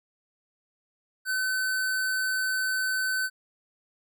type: tone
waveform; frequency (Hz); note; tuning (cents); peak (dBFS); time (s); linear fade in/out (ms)
square; 1521; F#6; +47; -26; 1.25-3.3; 50
effects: none